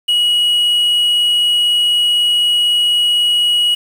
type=tone with quantisation; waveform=triangle; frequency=2909 Hz; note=F#7; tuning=30 cents flat; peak=-9 dBFS; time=0.08-3.75 s; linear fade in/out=10 ms; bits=6; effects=none